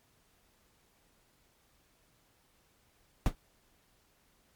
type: noise with exponential decay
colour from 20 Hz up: brown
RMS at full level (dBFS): -19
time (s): 3.26-3.35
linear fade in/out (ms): 1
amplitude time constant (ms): 19
effects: pink hiss -69 dBFS RMS until 4.55 s + MP3 96 kbps